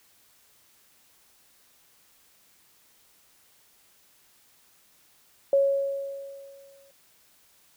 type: tone with exponential decay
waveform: sine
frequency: 553 Hz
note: C#5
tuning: 4 cents flat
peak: -16 dBFS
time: 5.53-6.91 s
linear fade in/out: 2 ms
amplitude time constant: 300 ms
effects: white hiss -61 dBFS RMS until 7.76 s